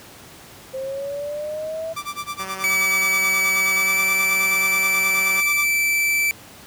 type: linear sweep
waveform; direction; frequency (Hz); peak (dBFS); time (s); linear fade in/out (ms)
sine; up; 523.3 to 657; -25; 0.73-1.94; 20
type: tone with tremolo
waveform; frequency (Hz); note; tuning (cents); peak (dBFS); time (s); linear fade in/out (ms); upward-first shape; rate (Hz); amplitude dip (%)
sawtooth; 1174.7; D6; 0; -21; 1.96-5.66; 10; sine; 9.4; 95
type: tone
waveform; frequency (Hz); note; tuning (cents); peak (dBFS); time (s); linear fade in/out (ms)
5% pulse; 190; F#3; +46; -20; 2.39-5.41; 10
type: tone with pitch glide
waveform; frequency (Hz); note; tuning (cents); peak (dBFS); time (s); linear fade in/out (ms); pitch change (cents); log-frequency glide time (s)
45% pulse; 2286 to 2325; D7 to D7; -47 to -18; -17; 2.64-6.31; 0; +29; 3.73-4
effects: pink hiss -43 dBFS RMS until 6.66 s + high-pass 80 Hz 12 dB/octave